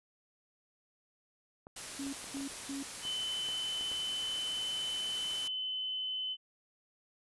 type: clicks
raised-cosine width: 1 ms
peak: -35 dBFS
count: 9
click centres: 1.669 / 2.067 / 2.242 / 2.37 / 2.408 / 3.052 / 3.488 / 3.81 / 3.916 s
type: noise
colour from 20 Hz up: white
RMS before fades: -43 dBFS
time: 1.76-5.48 s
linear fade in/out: 5 ms
type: tone bursts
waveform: sine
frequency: 276.4 Hz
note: C#4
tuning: 5 cents flat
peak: -37 dBFS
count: 3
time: 1.99-2.83 s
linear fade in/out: 5 ms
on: 140 ms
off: 210 ms
type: tone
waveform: sine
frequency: 3037 Hz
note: F#7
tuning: 44 cents sharp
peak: -34 dBFS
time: 3.02-6.37 s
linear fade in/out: 50 ms
effects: resampled to 24000 Hz